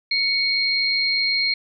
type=tone pair together; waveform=sine; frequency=2223 / 4209 Hz; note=C#7 / C8; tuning=+4 / +9 cents; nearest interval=major seventh; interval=1105 cents; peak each=-22 / -20 dBFS; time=0.11-1.54 s; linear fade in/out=5 ms; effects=none